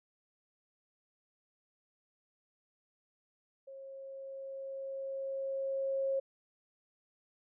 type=tone with level ramp; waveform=sine; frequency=541 Hz; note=C#5; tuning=42 cents flat; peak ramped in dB=-46 to -29 dBFS; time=3.67-6.2 s; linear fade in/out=10 ms; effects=none